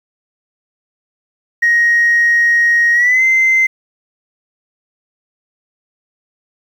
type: tone with pitch glide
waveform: sine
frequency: 1879 to 2073 Hz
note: A#6 to C7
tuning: +13 to -17 cents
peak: -7 dBFS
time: 1.62-3.67 s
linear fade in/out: 10 ms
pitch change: +170 cents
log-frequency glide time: 2.93-3.23 s
effects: tanh soft clip ceiling -5 dBFS + 7-bit